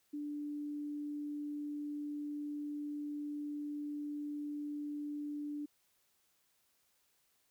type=tone; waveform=sine; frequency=293.7 Hz; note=D4; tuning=in tune; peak=-38 dBFS; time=0.13-5.66 s; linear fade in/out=10 ms; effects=white hiss -75 dBFS RMS until 7.5 s